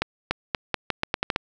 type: accelerating click train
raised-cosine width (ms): 0.3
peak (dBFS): -6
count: 10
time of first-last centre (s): 0.02-1.361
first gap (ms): 290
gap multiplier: 0.82
effects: none